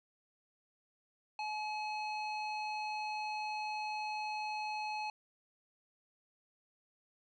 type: tone with low-pass filter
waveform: square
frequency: 852 Hz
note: G#5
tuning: 44 cents sharp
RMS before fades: -39 dBFS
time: 1.39-5.1 s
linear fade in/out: 2 ms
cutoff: 3600 Hz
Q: 2.2
effects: none